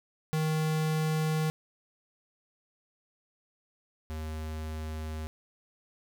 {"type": "tone pair in turn", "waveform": "square", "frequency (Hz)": [156.5, 78.25], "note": ["D#3", "D#2"], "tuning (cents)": [10, 10], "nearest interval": "octave", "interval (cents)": 1200, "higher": "first", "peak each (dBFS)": [-27, -35], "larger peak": "first", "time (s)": [[0.33, 1.5], [4.1, 5.27]], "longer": "neither", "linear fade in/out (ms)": 0, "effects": []}